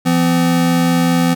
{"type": "tone pair together", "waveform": "square", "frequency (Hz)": [170, 255.2], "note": ["F3", "C4"], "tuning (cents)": [-46, -43], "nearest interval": "perfect fifth", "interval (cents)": 703, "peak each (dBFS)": -15, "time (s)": [0.05, 1.35], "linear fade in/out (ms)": 20, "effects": []}